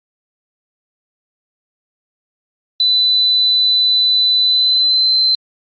sine tone with pitch glide, 3998 to 4084 Hz, B7 to C8, +20 to -43 cents, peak -10 dBFS, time 2.8-5.35 s, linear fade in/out 2 ms, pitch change +37 cents, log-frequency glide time 4.42-5.14 s, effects Opus 48 kbps

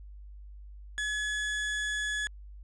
35% pulse tone, 1700 Hz, G#6, 40 cents sharp, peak -28 dBFS, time 0.98-2.27 s, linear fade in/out 0 ms, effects added 50 Hz sine -44 dBFS peak until 2.63 s + resampled to 22050 Hz

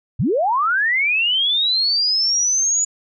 sine linear sweep, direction up, 82.41 to 6920 Hz, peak -15 dBFS, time 0.19-2.85 s, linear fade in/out 10 ms, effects none

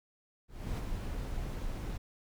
brown noise with ADSR envelope, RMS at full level -33 dBFS, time 0.48-1.98 s, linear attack 300 ms, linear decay 25 ms, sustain -4 dB, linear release 14 ms, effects none

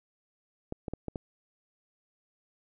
clicks, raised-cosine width 2 ms, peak -21 dBFS, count 5, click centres 0.724 / 0.882 / 0.936 / 1.083 / 1.158 s, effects none

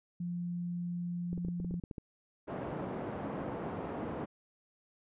sine tone, 174.61 Hz, F3, in tune, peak -34 dBFS, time 0.2-1.8 s, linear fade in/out 5 ms
clicks, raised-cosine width 3 ms, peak -28 dBFS, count 11, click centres 1.33 / 1.378 / 1.449 / 1.485 / 1.601 / 1.647 / 1.71 / 1.741 / 1.838 / 1.912 / 1.982 s
pink band-pass noise, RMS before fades -39 dBFS, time 2.47-4.26 s, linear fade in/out 20 ms, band 150 to 850 Hz, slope 12 dB/octave
effects resampled to 8000 Hz

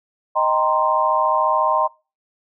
sine chord, C minor seventh, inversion first, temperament equal, 622.3 / 784 / 932.3 / 1046.5 Hz, Eb5 / G5 / Bb5 / C6, 0 / 0 / 0 / 0 cents, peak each -21 / -24 / -20 / -19 dBFS, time 0.35-1.88 s, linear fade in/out 20 ms, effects noise-tail reverb RT60 0.3 s tail -23 dB re dry

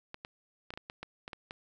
clicks, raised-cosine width 0.3 ms, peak -25 dBFS, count 10, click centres 0.144 / 0.249 / 0.705 / 0.738 / 0.775 / 0.899 / 1.03 / 1.279 / 1.332 / 1.509 s, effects none

